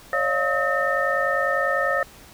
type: tone cluster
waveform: sine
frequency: 550 / 600 / 694 / 1279 / 1815 Hz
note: C#5 / D5 / F5 / D#6 / A#6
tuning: -14 / +37 / -11 / +47 / -47 cents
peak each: -25 / -29 / -29 / -25 / -24 dBFS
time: 0.13-2.03 s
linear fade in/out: 2 ms
effects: pink hiss -47 dBFS RMS until 2.33 s